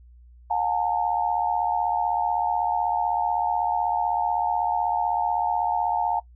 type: tone cluster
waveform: sine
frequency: 719 / 828 / 904 Hz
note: F#5 / G#5 / A5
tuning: -50 / -5 / +47 cents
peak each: -26 / -27 / -24 dBFS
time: 0.5-6.2 s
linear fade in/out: 10 ms
effects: noise-tail reverb RT60 0.1 s tail -21 dB re dry + added 60 Hz sine -47 dBFS peak until 6.35 s